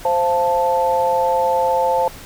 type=chord; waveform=sine; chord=F major; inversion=second; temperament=equal with one note detuned; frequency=523.3 / 688.8 / 880 Hz; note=C5 / F5 / A5; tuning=0 / -24 / 0 cents; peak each=-18 / -23 / -17 dBFS; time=0.05-2.08 s; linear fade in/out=2 ms; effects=pink hiss -38 dBFS RMS until 2.25 s